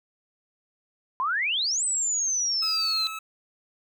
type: exponential two-way sweep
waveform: sine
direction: up then down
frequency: 990 to 8200 to 3981 Hz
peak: -23 dBFS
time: 1.2-3.07 s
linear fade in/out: 0 ms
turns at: 1.84 s
type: tone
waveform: 25% pulse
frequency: 1300 Hz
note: E6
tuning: 24 cents flat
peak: -29 dBFS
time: 2.62-3.19 s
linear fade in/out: 5 ms
effects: none